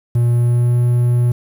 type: tone with pitch glide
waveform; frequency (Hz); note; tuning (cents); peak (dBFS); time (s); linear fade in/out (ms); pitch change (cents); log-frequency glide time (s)
triangle; 119.6 to 121.41; A#2 to B2; +45 to -29; -9; 0.15-1.32; 5; +26; 0.28-0.76
effects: 7-bit